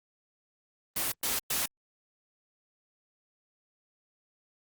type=noise bursts; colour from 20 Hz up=white; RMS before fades=-30 dBFS; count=3; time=0.96-1.66 s; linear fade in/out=5 ms; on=160 ms; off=110 ms; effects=Opus 24 kbps